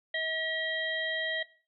harmonic tone, 640 Hz, D#5, 49 cents sharp, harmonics 1 / 3 / 5 / 6, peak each -37 / -31 / -36 / -42 dBFS, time 0.14-1.43 s, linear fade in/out 5 ms, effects noise-tail reverb RT60 0.4 s tail -18 dB re dry

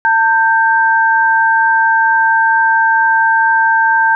sine tone pair together, 901.1 / 1570 Hz, A5 / G6, +41 / +2 cents, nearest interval minor seventh, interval 961 cents, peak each -11 dBFS, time 0.05-4.15 s, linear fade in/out 0 ms, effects none

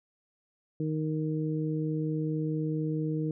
harmonic tone, 155.56 Hz, D#3, in tune, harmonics 1 / 2 / 3, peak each -30 / -32 / -37 dBFS, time 0.8-3.31 s, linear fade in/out 2 ms, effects none

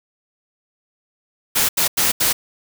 white noise bursts at uneven times, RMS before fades -17 dBFS, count 4, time 1.55-1.69 / 1.77-1.88 / 1.97-2.12 / 2.2-2.33 s, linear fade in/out 10 ms, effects none

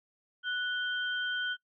sine tone pair together, 1480 / 3145 Hz, F#6 / G7, 0 / +5 cents, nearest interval octave + minor second, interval 1305 cents, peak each -31 / -36 dBFS, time 0.43-1.57 s, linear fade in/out 50 ms, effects noise-tail reverb RT60 0.1 s tail -22 dB re dry

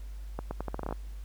accelerating click train, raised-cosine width 1 ms, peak -20 dBFS, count 11, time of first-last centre 0.39-0.926 s, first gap 120 ms, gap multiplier 0.8, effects added 50 Hz sine -38 dBFS peak until 1.24 s + pink hiss -60 dBFS RMS until 1.24 s

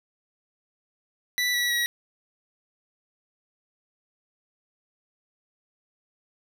25% pulse tone with pitch steps, 1971 / 1942.7 / 1914.9 Hz, B6 / B6 / A#6, -4 / -29 / +46 cents, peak -19 dBFS, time 1.38-1.86 s, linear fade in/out 0 ms, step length 160 ms, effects none

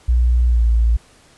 sine tone with pitch glide, 60.3 to 57.05 Hz, B1 to A#1, -41 to -37 cents, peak -11 dBFS, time 0.08-0.97 s, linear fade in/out 10 ms, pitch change -96 cents, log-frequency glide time 0.47-0.64 s, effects pink hiss -50 dBFS RMS until 1.37 s + resampled to 24000 Hz

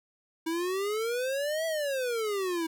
square exponential two-way sweep, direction up then down, 319.9 to 659.3 to 319.9 Hz, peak -29 dBFS, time 0.46-2.67 s, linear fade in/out 10 ms, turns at 1.66 s, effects none

